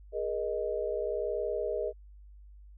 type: chord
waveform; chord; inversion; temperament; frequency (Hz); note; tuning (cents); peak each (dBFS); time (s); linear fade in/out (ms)
sine; Ab suspended second; none; equal with one note detuned; 415.3 / 476.2 / 622.3; Ab4 / Bb4 / Eb5; 0 / +37 / 0; -34; 0.12-1.93; 50
effects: added 50 Hz sine -49 dBFS peak until 2.77 s